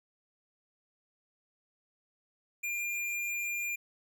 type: tone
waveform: square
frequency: 2401 Hz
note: D7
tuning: 38 cents sharp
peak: -33 dBFS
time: 2.63-3.76 s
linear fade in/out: 10 ms
effects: none